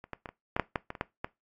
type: clicks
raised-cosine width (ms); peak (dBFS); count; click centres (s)
0.5; -29 / -21 / -24 / -27 / -14 / -9 / -13 / -21 / -26 / -14 / -17; 11; 0.041 / 0.133 / 0.258 / 0.29 / 0.565 / 0.597 / 0.758 / 0.904 / 0.952 / 1.011 / 1.245
effects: noise-tail reverb RT60 0.2 s tail -20 dB re dry + AAC 48 kbps